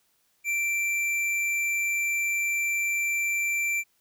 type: tone with tanh clipping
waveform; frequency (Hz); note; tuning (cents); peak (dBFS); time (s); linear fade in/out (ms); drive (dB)
sine; 2349; D7; 0; -26; 0.44-3.84; 50; 13
effects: white hiss -69 dBFS RMS until 4 s